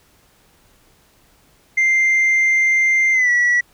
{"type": "tone with pitch glide", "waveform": "sine", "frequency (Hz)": [2093, 1941.6], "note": ["C7", "B6"], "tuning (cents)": [0, -30], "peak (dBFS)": -10, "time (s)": [1.77, 3.61], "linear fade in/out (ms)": 10, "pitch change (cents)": -130, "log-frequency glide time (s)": [3.13, 3.3], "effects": ["tanh soft clip ceiling -11 dBFS", "pink hiss -55 dBFS RMS until 3.73 s"]}